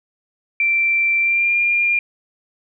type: tone with pitch glide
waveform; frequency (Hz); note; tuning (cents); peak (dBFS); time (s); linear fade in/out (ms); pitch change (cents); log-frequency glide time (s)
sine; 2349 to 2403; D7 to D7; 0 to +39; -14; 0.6-1.99; 2; +39; 1.2-1.53
effects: none